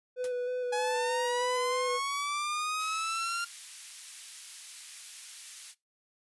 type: tone with vibrato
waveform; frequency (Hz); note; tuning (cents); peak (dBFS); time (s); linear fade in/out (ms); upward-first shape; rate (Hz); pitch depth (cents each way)
triangle; 496.8; B4; +10; -28; 0.16-2; 50; square; 3.2; 14
type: noise with exponential decay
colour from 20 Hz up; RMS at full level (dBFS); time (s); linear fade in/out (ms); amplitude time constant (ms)
white; -39; 0.24-0.34; 2; 20
type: linear sweep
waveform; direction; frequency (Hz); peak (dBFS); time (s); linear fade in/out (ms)
sawtooth; up; 836 to 1396.9; -27; 0.72-3.45; 10
type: high-pass noise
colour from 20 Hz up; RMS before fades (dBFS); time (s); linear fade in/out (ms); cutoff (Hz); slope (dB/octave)
white; -45; 2.77-5.75; 50; 2100; 12
effects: noise-tail reverb RT60 0.2 s tail -21 dB re dry + resampled to 24000 Hz